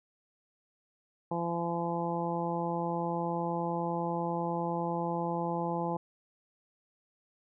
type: harmonic tone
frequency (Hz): 170.2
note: F3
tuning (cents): -44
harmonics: 1 / 2 / 3 / 4 / 5 / 6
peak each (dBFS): -35 / -37 / -37 / -40 / -35 / -41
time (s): 1.31-5.97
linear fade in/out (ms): 5
effects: none